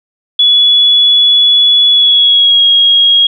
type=tone with pitch glide; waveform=sine; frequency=3404 to 3284 Hz; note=G#7 to G#7; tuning=+42 to -20 cents; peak=-4 dBFS; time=0.39-3.27 s; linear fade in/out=5 ms; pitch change=-62 cents; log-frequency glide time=1.89-2.65 s; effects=none